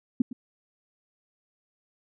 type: tone with echo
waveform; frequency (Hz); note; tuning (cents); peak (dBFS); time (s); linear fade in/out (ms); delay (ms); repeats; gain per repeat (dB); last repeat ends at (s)
sine; 246.9; B3; 0; -17; 0.2-0.22; 5; 110; 1; -15; 0.33
effects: none